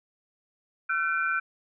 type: tone cluster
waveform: sine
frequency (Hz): 1361 / 1520 / 2385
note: F6 / F#6 / D7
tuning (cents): -45 / +46 / +26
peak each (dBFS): -28 / -27 / -34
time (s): 0.89-1.4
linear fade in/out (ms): 10
effects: none